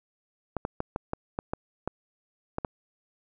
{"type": "clicks", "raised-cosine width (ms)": 1, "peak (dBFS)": -15, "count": 10, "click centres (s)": [0.567, 0.651, 0.804, 0.961, 1.134, 1.389, 1.535, 1.876, 2.584, 2.648], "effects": []}